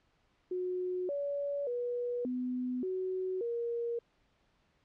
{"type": "tone with pitch steps", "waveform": "sine", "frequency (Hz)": [364.3, 569, 485.4, 251, 372.9, 469.9], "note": ["F#4", "C#5", "B4", "B3", "F#4", "A#4"], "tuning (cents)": [-27, 45, -30, 28, 14, 14], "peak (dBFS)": -32, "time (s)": [0.51, 3.99], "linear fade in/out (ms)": 5, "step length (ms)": 580, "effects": ["pink hiss -72 dBFS RMS until 4.84 s", "low-pass 4000 Hz 12 dB/octave"]}